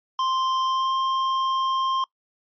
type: tone with pitch glide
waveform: square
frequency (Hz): 1046.5 to 1056.8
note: C6 to C6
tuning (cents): 0 to +17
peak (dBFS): -22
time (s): 0.19-2.04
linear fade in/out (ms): 2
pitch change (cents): +17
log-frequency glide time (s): 0.65-0.94
effects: noise-tail reverb RT60 0.1 s tail -24 dB re dry + resampled to 11025 Hz